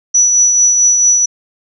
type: tone with tremolo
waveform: sine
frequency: 5910 Hz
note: F#8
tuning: 3 cents flat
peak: -5 dBFS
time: 0.14-1.26 s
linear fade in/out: 10 ms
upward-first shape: triangle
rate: 4.5 Hz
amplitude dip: 40%
effects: none